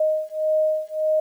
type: beating tone pair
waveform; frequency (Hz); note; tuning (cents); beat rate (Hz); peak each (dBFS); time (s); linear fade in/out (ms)
sine; 621 / 622.7; D#5 / D#5; -3 / +1; 1.7; -22; 0-1.2; 5
effects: 9-bit